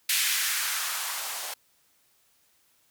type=noise with band-pass filter sweep; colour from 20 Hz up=violet; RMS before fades=-29 dBFS; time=0.09-1.54 s; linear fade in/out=5 ms; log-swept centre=2300 to 640 Hz; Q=1.6; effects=white hiss -66 dBFS RMS until 2.9 s